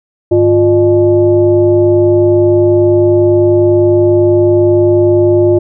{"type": "tone with frequency modulation", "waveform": "sine", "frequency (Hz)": 352.9, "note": "F4", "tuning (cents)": 18, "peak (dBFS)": -5, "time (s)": [0.31, 5.59], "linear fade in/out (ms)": 10, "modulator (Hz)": 252, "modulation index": 0.75, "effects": []}